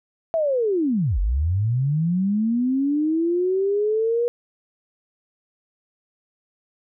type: linear two-way sweep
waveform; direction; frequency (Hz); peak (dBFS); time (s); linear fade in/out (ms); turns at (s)
sine; down then up; 670 to 43.44 to 482.5; -18; 0.34-4.28; 0; 1.19
effects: none